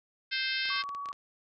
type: harmonic tone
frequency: 523.3 Hz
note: C5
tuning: in tune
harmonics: 3 / 4 / 5 / 6 / 7 / 8 / 9 / 10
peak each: -35 / -36 / -37 / -38 / -38 / -39 / -40 / -40 dBFS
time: 0.31-0.83 s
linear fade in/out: 20 ms
type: clicks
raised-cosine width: 0.2 ms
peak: -29 dBFS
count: 9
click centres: 0.656 / 0.689 / 0.762 / 0.838 / 0.891 / 0.949 / 1.058 / 1.088 / 1.129 s
type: tone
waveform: sine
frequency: 1131 Hz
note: C#6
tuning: 34 cents sharp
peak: -35 dBFS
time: 0.7-1.12 s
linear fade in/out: 2 ms
effects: none